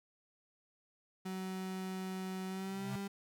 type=tone with pitch glide; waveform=35% pulse; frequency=187.8 to 198.05 Hz; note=F#3 to G3; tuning=+26 to +18 cents; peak=-37 dBFS; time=1.25-3.08 s; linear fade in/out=10 ms; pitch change=+92 cents; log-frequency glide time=2.47-2.93 s
type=tone with exponential growth; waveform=square; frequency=130.81 Hz; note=C3; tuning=in tune; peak=-38 dBFS; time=2.55-2.96 s; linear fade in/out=5 ms; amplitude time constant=87 ms
effects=none